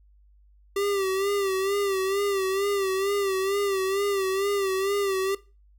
square tone with vibrato, 392 Hz, G4, in tune, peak -24 dBFS, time 0.76-5.35 s, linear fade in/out 5 ms, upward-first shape sine, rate 2.2 Hz, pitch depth 62 cents each way, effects noise-tail reverb RT60 0.3 s tail -19 dB re dry + added 50 Hz sine -54 dBFS peak until 5.78 s

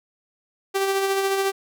sawtooth tone with tremolo, 390 Hz, G4, 9 cents flat, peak -15 dBFS, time 0.74-1.52 s, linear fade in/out 20 ms, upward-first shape sine, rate 14 Hz, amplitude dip 35%, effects none

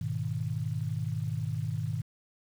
sine chord, G# minor, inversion none, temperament equal, 103.83 / 123.47 / 155.56 Hz, G#2 / B2 / D#3, 0 / 0 / 0 cents, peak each -34 dBFS, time 0.01-2.02 s, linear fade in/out 5 ms, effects 9-bit

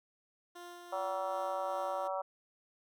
15% pulse tone with tremolo, 350.3 Hz, F4, 5 cents sharp, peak -40 dBFS, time 0.55-2.08 s, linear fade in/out 10 ms, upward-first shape sine, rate 2.6 Hz, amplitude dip 30%
harmonic tone, 190 Hz, F#3, 46 cents sharp, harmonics 3 / 4 / 5 / 6 / 7, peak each -37 / -39 / -41 / -43 / -44 dBFS, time 0.92-2.22 s, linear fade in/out 10 ms
effects none

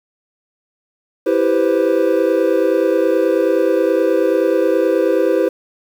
triangle chord, C major seventh, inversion first, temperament equal, 329.6 / 392 / 493.9 / 523.3 Hz, E4 / G4 / B4 / C5, 0 / 0 / 0 / 0 cents, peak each -16 dBFS, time 1.26-5.49 s, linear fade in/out 10 ms, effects 7-bit

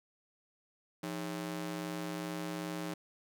sawtooth ring-modulated tone, 241.3 Hz, B3, 40 cents flat, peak -30 dBFS, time 1.03-2.94 s, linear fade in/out 5 ms, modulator 69.4 Hz, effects none

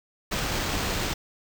pink noise with sample-and-hold, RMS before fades -28 dBFS, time 0.31-1.14 s, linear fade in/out 10 ms, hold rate 11025 Hz, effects none

